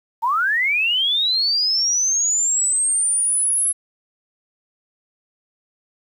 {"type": "linear sweep", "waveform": "sine", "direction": "up", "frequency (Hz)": [869, 11000], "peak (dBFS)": -16, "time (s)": [0.22, 3.73], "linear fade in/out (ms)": 20, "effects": ["8-bit"]}